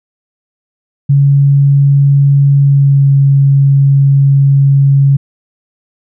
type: tone with pitch glide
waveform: sine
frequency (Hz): 140.2 to 138.59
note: C#3 to C#3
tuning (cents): +20 to 0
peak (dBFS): -4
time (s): 1.09-5.17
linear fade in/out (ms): 10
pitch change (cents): -20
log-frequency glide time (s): 2.61-3.1
effects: none

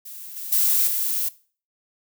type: noise with level steps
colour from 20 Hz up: violet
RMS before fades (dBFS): -38 / -33 / -19 / -24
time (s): 0.05-1.29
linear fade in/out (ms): 10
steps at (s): 0.36 / 0.52 / 0.87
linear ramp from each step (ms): 5
effects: noise-tail reverb RT60 0.4 s tail -19 dB re dry

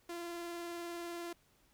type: tone with vibrato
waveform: sawtooth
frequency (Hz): 343.3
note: F4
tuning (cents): -30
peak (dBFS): -37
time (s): 0.09-1.33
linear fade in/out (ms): 5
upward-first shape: sine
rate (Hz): 20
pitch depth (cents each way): 21
effects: pink hiss -70 dBFS RMS until 1.73 s

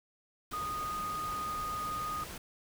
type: tone in noise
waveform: sine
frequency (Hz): 1237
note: D#6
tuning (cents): -10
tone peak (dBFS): -34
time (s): 0.53-2.24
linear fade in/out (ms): 5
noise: pink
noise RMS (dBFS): -44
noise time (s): 0.51-2.38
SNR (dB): +7
effects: none

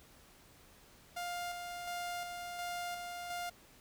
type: tone with tremolo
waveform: sawtooth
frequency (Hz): 703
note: F5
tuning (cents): +11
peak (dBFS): -34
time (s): 1.16-3.5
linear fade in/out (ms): 10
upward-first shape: square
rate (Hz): 1.4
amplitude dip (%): 35
effects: pink hiss -61 dBFS RMS until 3.8 s

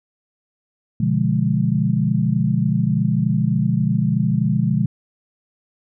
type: chord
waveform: sine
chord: B diminished seventh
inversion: none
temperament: equal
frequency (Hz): 123.47 / 146.83 / 174.61 / 207.7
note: B2 / D3 / F3 / Ab3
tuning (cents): 0 / 0 / 0 / 0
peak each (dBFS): -21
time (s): 1-4.86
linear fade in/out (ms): 5
effects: none

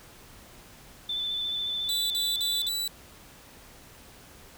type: tone with vibrato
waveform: sine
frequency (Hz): 3520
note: A7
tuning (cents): 0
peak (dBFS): -28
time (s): 1.09-2.69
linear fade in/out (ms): 5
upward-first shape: square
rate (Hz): 14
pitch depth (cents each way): 16
type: tone bursts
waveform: sawtooth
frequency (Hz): 3951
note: B7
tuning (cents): 0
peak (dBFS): -25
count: 4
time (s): 1.89-2.877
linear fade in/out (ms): 0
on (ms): 210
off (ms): 49
effects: pink hiss -51 dBFS RMS until 4.57 s

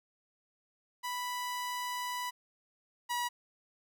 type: tone pair in turn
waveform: sawtooth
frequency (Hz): 987.8 / 967.5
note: B5 / B5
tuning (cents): 0 / -36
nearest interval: unison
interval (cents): 36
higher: first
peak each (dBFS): -31 / -28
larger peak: second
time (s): 1.03-2.31 / 3.09-3.29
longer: first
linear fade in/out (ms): 20
effects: none

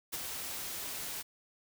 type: noise with ADSR envelope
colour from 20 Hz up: white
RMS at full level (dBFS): -35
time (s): 0.12-1.23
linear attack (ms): 20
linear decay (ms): 25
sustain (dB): -5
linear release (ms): 21
effects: none

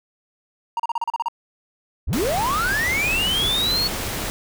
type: tone bursts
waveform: triangle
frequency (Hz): 932.3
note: A#5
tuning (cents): 0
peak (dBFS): -18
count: 9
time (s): 0.77-1.284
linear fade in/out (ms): 2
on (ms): 26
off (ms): 35
type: linear sweep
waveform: triangle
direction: up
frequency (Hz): 30.87 to 4435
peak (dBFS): -18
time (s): 2.07-3.88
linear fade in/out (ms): 10
type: noise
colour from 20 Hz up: pink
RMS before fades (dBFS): -27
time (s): 2.13-4.3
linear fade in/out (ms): 0
effects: none

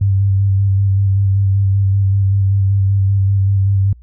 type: tone with vibrato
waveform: sine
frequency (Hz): 98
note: G2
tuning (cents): 0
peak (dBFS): -10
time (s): 0.01-3.93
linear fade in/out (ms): 5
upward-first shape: square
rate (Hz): 5.2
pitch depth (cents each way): 20
effects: added 60 Hz sine -38 dBFS peak until 4.02 s

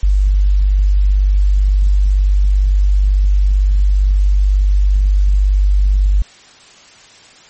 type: tone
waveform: sine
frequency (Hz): 48.95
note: G1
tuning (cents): -2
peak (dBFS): -8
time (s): 0.03-6.22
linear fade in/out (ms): 0
effects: white hiss -42 dBFS RMS until 7.49 s + MP3 32 kbps

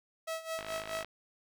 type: tone with tremolo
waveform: sawtooth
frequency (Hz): 648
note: E5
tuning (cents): -30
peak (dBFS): -30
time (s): 0.27-1.04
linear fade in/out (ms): 10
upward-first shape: sine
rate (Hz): 4.7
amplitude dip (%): 80
type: click train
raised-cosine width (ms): 0.3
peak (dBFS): -24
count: 25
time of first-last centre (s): 0.59-1.046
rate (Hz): 52.6
effects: none

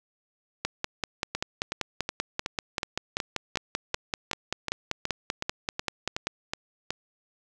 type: two click trains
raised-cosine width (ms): 0.2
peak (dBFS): -12 / -10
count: 16 / 30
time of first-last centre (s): 1.35-6.906 / 0.65-6.27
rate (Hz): 2.7 / 5.16
effects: none

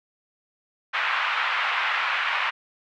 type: band-pass noise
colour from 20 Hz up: pink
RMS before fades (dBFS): -25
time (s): 0.93-2.51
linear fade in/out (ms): 20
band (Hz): 1000 to 2800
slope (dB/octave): 24
effects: none

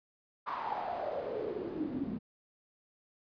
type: noise with band-pass filter sweep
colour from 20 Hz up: pink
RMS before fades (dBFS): -37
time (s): 0.46-2.19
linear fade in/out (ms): 20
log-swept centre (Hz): 1100 to 220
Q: 6.3
effects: resampled to 11025 Hz

